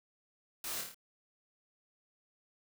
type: noise with echo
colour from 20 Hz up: white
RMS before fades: -41 dBFS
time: 0.64-0.81 s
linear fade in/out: 2 ms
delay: 27 ms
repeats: 5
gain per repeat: -3 dB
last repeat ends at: 0.945 s
effects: none